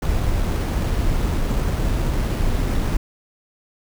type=noise with sample-and-hold; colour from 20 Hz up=brown; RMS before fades=-20 dBFS; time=0.02-2.97 s; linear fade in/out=5 ms; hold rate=7350 Hz; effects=none